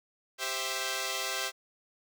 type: chord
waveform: 5% pulse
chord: C major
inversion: second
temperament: equal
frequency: 392 / 523.3 / 659.3 Hz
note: G4 / C5 / E5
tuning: 0 / 0 / 0 cents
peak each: -26 / -24 / -24 dBFS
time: 0.38-1.52 s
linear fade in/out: 50 ms
effects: none